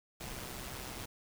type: noise with amplitude modulation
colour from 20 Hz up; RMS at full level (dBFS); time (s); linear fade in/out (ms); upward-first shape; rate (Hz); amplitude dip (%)
pink; -41; 0.2-1.06; 10; sine; 129; 55
effects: none